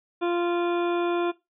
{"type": "harmonic tone", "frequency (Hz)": 347.3, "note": "F4", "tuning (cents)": -10, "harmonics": [1, 2, 3, 4, 5, 7, 8, 9, 10], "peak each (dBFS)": [-23, -31, -34, -36, -46, -40, -49, -54, -43], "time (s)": [0.21, 1.32], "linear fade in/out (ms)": 20, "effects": ["noise-tail reverb RT60 0.2 s tail -18 dB re dry"]}